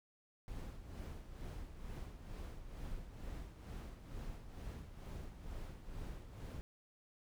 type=noise with tremolo; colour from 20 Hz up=brown; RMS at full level=-45 dBFS; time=0.48-6.61 s; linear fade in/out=0 ms; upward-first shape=sine; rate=2.2 Hz; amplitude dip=60%; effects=none